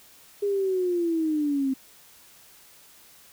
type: linear sweep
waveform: sine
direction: down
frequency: 410 to 261.6 Hz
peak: -22 dBFS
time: 0.42-1.74 s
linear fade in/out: 10 ms
effects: white hiss -53 dBFS RMS until 3.32 s